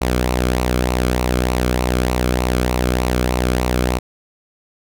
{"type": "tone with flanger", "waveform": "sawtooth", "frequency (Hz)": 62, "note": "B1", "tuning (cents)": 7, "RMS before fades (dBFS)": -18, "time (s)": [0.01, 3.99], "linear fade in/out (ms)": 10, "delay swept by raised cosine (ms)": [0.59, 1.11], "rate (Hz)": 3.3, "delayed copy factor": -0.5, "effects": []}